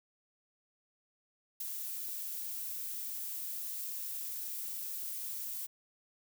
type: noise with ADSR envelope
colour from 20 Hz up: violet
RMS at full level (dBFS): -36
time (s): 1.6-5.67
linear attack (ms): 6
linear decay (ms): 14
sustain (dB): -4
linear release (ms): 19
effects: none